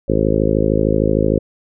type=harmonic tone; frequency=53.2 Hz; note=G#1; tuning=42 cents sharp; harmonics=1 / 2 / 3 / 4 / 5 / 6 / 7 / 8 / 9 / 10; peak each=-22 / -22 / -22 / -22 / -22 / -22 / -22 / -22 / -22 / -22 dBFS; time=0.08-1.39 s; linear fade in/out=10 ms; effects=none